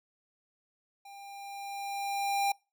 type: tone with level ramp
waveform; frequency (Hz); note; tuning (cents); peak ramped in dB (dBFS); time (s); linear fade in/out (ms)
square; 798; G5; +31; -48 to -26; 1.05-2.52; 5
effects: noise-tail reverb RT60 0.3 s tail -26 dB re dry